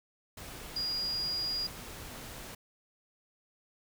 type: tone in noise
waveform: sine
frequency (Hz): 4860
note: D#8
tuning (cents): -42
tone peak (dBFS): -31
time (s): 0.76-1.67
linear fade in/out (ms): 5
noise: pink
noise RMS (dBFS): -45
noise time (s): 0.37-2.55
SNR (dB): +11
effects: none